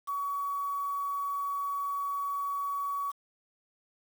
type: tone with quantisation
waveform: sine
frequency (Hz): 1131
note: C#6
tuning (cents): +34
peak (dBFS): -30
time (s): 0.07-3.12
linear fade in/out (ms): 20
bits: 8
effects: none